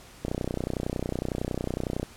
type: click train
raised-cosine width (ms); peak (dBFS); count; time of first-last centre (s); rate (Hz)
2; -15; 56; 0.25-2.03; 30.9
effects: pink hiss -50 dBFS RMS until 2.16 s + low-pass 12000 Hz 12 dB/octave